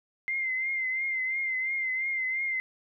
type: tone with vibrato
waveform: sine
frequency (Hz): 2086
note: C7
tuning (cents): -6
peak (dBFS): -27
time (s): 0.28-2.6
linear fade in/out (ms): 0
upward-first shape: triangle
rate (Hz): 2.9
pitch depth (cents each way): 53
effects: none